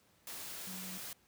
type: tone in noise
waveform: sine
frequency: 186.1 Hz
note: F#3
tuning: 10 cents sharp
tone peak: -47 dBFS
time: 0.67-0.98 s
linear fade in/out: 2 ms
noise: white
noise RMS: -45 dBFS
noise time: 0.27-1.13 s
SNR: -5 dB
effects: pink hiss -69 dBFS RMS until 1.27 s + high-pass 60 Hz 12 dB/octave